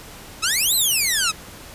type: exponential two-way sweep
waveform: 10% pulse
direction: up then down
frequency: 1238 to 4186 to 1238 Hz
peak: -9 dBFS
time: 0.42-1.32 s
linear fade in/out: 20 ms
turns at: 0.75 s
effects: pink hiss -40 dBFS RMS until 1.74 s + resampled to 32000 Hz